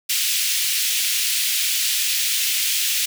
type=high-pass noise; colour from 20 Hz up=pink; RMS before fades=-21 dBFS; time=0.09-3.06 s; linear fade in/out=10 ms; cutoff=2500 Hz; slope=24 dB/octave; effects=none